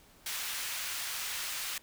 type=high-pass noise; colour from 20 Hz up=pink; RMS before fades=-37 dBFS; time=0.26-1.78 s; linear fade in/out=2 ms; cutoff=1700 Hz; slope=12 dB/octave; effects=pink hiss -60 dBFS RMS until 1.82 s